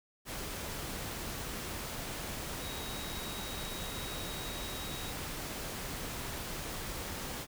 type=tone in noise; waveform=sine; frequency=3800 Hz; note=A#7; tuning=33 cents sharp; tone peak=-46 dBFS; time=2.59-5.14 s; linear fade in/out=50 ms; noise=pink; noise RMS=-40 dBFS; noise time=0.25-7.47 s; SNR=-9 dB; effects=none